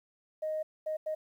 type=tone bursts at uneven times; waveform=sine; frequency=622.3 Hz; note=D#5; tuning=in tune; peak=-30 dBFS; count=3; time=0.42-0.63 / 0.86-0.97 / 1.06-1.15 s; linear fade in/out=10 ms; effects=tanh soft clip ceiling -26 dBFS + 11-bit